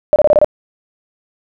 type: tone bursts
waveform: sine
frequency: 600 Hz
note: D5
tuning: 37 cents sharp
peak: -5 dBFS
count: 6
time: 0.13-0.445 s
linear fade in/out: 0 ms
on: 30 ms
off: 27 ms
effects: none